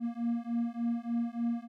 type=beating tone pair; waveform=triangle; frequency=233.1 / 236.5 Hz; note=A#3 / A#3; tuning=0 / +25 cents; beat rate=3.4 Hz; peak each=-31 dBFS; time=0-1.68 s; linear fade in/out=50 ms; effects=none